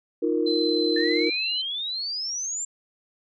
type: chord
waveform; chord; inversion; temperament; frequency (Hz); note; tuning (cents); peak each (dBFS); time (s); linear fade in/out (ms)
sine; Eb suspended second; none; equal; 311.1 / 349.2 / 466.2; Eb4 / F4 / Bb4; 0 / 0 / 0; -25; 0.22-1.3; 10
type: tone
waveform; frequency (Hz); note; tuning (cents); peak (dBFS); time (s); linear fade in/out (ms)
sine; 4063; B7; +48; -26; 0.46-1.62; 10
type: exponential sweep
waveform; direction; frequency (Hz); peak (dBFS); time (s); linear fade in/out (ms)
sine; up; 1760 to 7459; -27; 0.96-2.65; 5
effects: tanh soft clip ceiling -8 dBFS